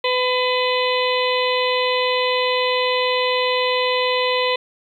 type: harmonic tone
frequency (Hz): 503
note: B4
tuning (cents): +32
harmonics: 1 / 2 / 4 / 5 / 6 / 7 / 8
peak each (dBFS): -20 / -23 / -26 / -27 / -28 / -28 / -29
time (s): 0.04-4.56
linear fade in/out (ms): 5
effects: 9-bit